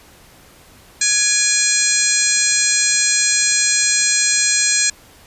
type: harmonic tone with a mistuned harmonic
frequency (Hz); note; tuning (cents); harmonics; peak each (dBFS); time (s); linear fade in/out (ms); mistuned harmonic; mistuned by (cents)
835; G#5; +9; 2 / 3 / 4 / 5 / 6 / 7 / 8 / 9 / 10; -23 / -23 / -30 / -21 / -28 / -24 / -19 / -19 / -26; 1.01-4.9; 5; 3; -61
effects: pink hiss -46 dBFS RMS until 5.26 s + resampled to 32000 Hz